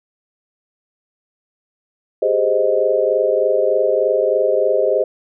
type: chord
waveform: sine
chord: Ab major seventh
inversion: third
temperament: equal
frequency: 392 / 415.3 / 523.3 / 622.3 Hz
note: G4 / Ab4 / C5 / Eb5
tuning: 0 / 0 / 0 / 0 cents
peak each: -21 / -20 / -17 / -18 dBFS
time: 2.22-5.04 s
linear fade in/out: 5 ms
effects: none